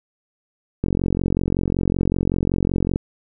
click train, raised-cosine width 3 ms, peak -7 dBFS, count 97, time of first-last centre 0.84-2.959 s, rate 45.3 Hz, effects none

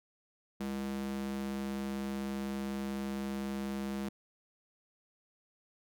square tone with high-pass filter, 67.9 Hz, C#2, 35 cents flat, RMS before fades -37 dBFS, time 0.6-4.09 s, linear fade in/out 5 ms, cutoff 210 Hz, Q 2.3, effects none

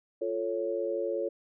sine chord, F augmented, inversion none, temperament equal, 349.2 / 440 / 554.4 Hz, F4 / A4 / C#5, 0 / 0 / 0 cents, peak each -34 / -33 / -32 dBFS, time 0.21-1.29 s, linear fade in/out 10 ms, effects none

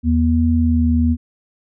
sine tone pair together, 80.56 / 240.5 Hz, E2 / B3, -39 / -46 cents, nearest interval octave + perfect fifth, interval 1893 cents, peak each -15 dBFS, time 0.03-1.17 s, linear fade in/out 50 ms, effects none

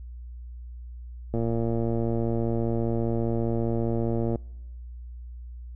click train, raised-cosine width 2 ms, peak -15 dBFS, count 348, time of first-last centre 1.34-4.357 s, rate 115 Hz, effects noise-tail reverb RT60 1.0 s tail -26 dB re dry + added 60 Hz sine -37 dBFS peak until 5.75 s

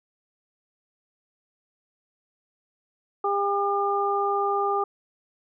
harmonic tone, 401.6 Hz, G4, 42 cents sharp, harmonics 1 / 2 / 3, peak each -26 / -26 / -26 dBFS, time 3.24-4.84 s, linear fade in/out 5 ms, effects none

